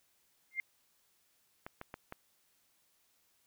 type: tone with exponential growth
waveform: sine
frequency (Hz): 2108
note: C7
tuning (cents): +12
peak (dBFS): -28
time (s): 0.51-0.6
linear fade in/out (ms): 1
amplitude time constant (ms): 18
type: clicks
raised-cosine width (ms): 0.5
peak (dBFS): -28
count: 4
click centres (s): 1.665 / 1.814 / 1.941 / 2.124
effects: white hiss -73 dBFS RMS until 3.46 s